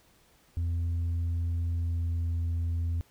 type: tone with pitch glide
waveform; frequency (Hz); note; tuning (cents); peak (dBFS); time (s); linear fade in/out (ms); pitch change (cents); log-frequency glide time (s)
sine; 84.7 to 84.11; E2 to E2; +48 to +35; -24; 0.57-3.01; 0; -13; 1.73-2.21
effects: tanh soft clip ceiling -26 dBFS + pink hiss -63 dBFS RMS until 3.1 s